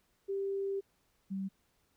sine tone pair in turn, 393 / 193.18 Hz, G4 / G3, +4 / -25 cents, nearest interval octave, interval 1229 cents, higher first, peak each -32 / -34 dBFS, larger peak first, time 0.28-0.81 / 1.3-1.49 s, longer first, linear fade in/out 20 ms, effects pink hiss -74 dBFS RMS until 1.96 s

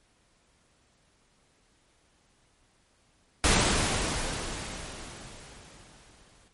pink noise with exponential decay, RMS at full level -21 dBFS, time 3.44-6.48 s, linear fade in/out 1 ms, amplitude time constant 660 ms, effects pink hiss -66 dBFS RMS until 6.53 s + MP3 48 kbps

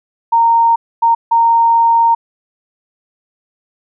sine tone bursts at uneven times, 924 Hz, A#5, 16 cents flat, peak -7 dBFS, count 3, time 0.32-0.76 / 1.02-1.15 / 1.31-2.15 s, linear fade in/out 10 ms, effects none

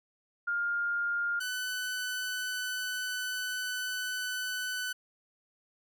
sine / sawtooth tone pair in turn, 1409 / 1500.6 Hz, F6 / F#6, +15 / +24 cents, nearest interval minor second, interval 109 cents, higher second, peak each -28 / -29 dBFS, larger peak first, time 0.47-1.4 / 1.4-4.93 s, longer second, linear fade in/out 10 ms, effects none

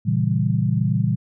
sine chord, A# diminished seventh, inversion none, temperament equal, 116.54 / 138.59 / 164.81 / 196 Hz, A#2 / C#3 / E3 / G3, 0 / 0 / 0 / 0 cents, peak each -21 / -23 / -23 / -24 dBFS, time 0.05-1.16 s, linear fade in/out 20 ms, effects none

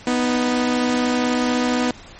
sawtooth tone pair together, 246.9 / 311.1 Hz, B3 / D#4, 0 / 0 cents, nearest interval major third, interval 400 cents, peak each -14 / -21 dBFS, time 0.07-1.91 s, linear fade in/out 2 ms, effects pink hiss -42 dBFS RMS until 2.19 s + MP3 32 kbps

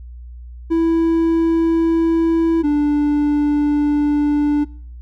triangle tone pair in turn, 329.6 / 293.6 Hz, E4 / D4, 0 / 0 cents, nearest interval major second, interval 200 cents, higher first, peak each -11 dBFS, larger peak neither, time 0.7-2.63 / 2.63-4.65 s, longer second, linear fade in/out 20 ms, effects noise-tail reverb RT60 0.6 s tail -25 dB re dry + added 60 Hz sine -32 dBFS peak until 5.01 s

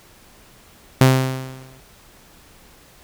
sawtooth tone with exponential decay, 130.81 Hz, C3, in tune, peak -4 dBFS, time 1.01-1.8 s, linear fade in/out 2 ms, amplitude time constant 170 ms, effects pink hiss -49 dBFS RMS until 3.03 s

